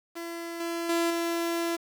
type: tone with level steps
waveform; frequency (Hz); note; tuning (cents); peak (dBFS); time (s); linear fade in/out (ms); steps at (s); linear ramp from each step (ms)
sawtooth; 337.4; E4; +40; -31 / -26 / -20 / -23; 0.15-1.77; 20; 0.6 / 0.89 / 1.1; 5
effects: 8-bit